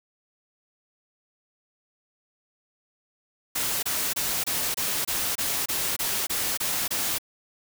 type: noise bursts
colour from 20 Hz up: white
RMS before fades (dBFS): -27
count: 12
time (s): 3.55-7.185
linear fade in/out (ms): 10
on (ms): 280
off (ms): 25
effects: none